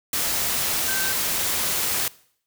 sine tone in noise, 1550 Hz, G6, 20 cents flat, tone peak -28 dBFS, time 0.88-1.12 s, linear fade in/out 2 ms, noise white, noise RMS -24 dBFS, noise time 0.13-2.08 s, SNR -7 dB, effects noise-tail reverb RT60 0.6 s tail -21 dB re dry

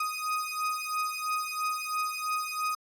35% pulse beating tone pair, 1246 / 1249 Hz, D#6 / D#6, +2 / +6 cents, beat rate 3 Hz, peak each -31 dBFS, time 0-2.75 s, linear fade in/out 5 ms, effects AAC 64 kbps

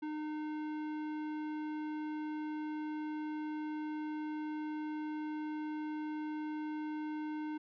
sine tone with tanh clipping, 305.3 Hz, D#4, 33 cents flat, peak -39 dBFS, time 0.02-7.58 s, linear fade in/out 10 ms, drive 15 dB, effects none

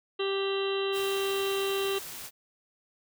harmonic tone, 392 Hz, G4, in tune, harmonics 1 / 2 / 3 / 4 / 5 / 7 / 8 / 9 / 10, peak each -28 / -43 / -38 / -46 / -45 / -38 / -39 / -48 / -40 dBFS, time 0.19-1.99 s, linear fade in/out 10 ms
white noise, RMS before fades -41 dBFS, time 0.92-2.31 s, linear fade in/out 50 ms
effects none

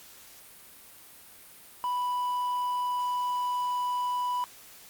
triangle tone, 987.8 Hz, B5, in tune, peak -25 dBFS, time 1.84-4.44 s, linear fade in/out 0 ms, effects white hiss -51 dBFS RMS until 4.89 s + Opus 48 kbps

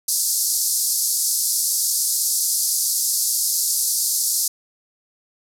white band-pass noise, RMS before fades -21 dBFS, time 0.08-4.48 s, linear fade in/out 5 ms, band 4600 to 13000 Hz, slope 48 dB/octave, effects none

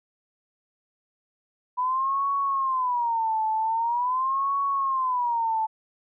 sine tone with vibrato, 987 Hz, B5, 1 cent flat, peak -22 dBFS, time 1.77-5.67 s, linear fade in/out 20 ms, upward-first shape sine, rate 0.44 Hz, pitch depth 210 cents each way, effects none

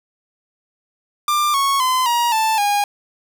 45% pulse tone with pitch steps, 1190 / 1103.9 / 1024.1 / 950 / 881.3 / 817.5 Hz, D6 / C#6 / C6 / A#5 / A5 / G#5, +22 / -8 / -37 / +33 / +3 / -28 cents, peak -15 dBFS, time 1.28-2.84 s, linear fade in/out 2 ms, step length 260 ms, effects none

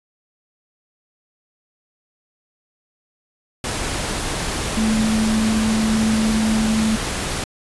sine tone in noise, 219.2 Hz, A3, 6 cents flat, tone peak -16 dBFS, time 4.77-6.96 s, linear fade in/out 2 ms, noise pink, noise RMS -24 dBFS, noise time 3.64-7.44 s, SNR +5 dB, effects resampled to 24000 Hz

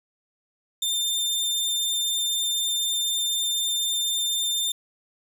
sawtooth tone, 3596 Hz, A7, 37 cents sharp, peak -20 dBFS, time 0.82-4.72 s, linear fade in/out 5 ms, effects none

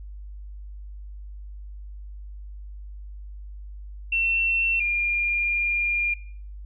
sine tone pair in turn, 2702 / 2407 Hz, E7 / D7, +42 / +42 cents, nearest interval major second, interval 200 cents, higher first, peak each -21 dBFS, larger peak neither, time 4.12-4.8 / 4.8-6.14 s, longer second, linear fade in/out 5 ms, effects noise-tail reverb RT60 0.5 s tail -18 dB re dry + added 50 Hz sine -36 dBFS peak until 6.65 s

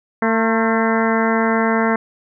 harmonic tone with a mistuned harmonic, 225.3 Hz, A3, 41 cents sharp, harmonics 1 / 2 / 3 / 4 / 5 / 6 / 7 / 8 / 9, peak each -18 / -21 / -23 / -24 / -25 / -26 / -26 / -27 / -28 dBFS, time 0.22-1.96 s, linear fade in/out 2 ms, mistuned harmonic 5, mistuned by -58 cents, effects none

